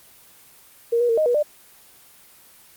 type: tone with pitch steps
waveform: sine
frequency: 467.6 / 481.6 / 457.8 / 621 / 484.7 / 596 Hz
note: A#4 / B4 / A#4 / D#5 / B4 / D5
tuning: +5 / -44 / -31 / -3 / -32 / +25 cents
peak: -16 dBFS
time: 0.92-1.43 s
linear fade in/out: 10 ms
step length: 85 ms
effects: white hiss -50 dBFS RMS until 2.76 s + Opus 24 kbps